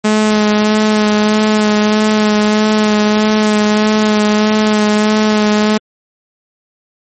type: tone with vibrato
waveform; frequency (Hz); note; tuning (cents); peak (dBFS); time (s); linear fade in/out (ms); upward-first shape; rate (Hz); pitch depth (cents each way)
sawtooth; 212.7; G#3; +42; -5; 0.04-5.78; 10; sine; 1.6; 17
effects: MP3 32 kbps